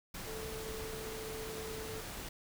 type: tone in noise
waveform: sine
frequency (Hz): 440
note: A4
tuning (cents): 0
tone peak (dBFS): -43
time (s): 0.27-2.01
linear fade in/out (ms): 5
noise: pink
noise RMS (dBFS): -44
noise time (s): 0.14-2.29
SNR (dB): -2
effects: none